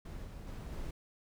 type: noise with level steps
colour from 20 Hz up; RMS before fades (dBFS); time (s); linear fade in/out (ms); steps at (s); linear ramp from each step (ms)
brown; -44 / -46 / -43 / -41; 0.05-0.91; 5; 0.24 / 0.47 / 0.72; 5
effects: none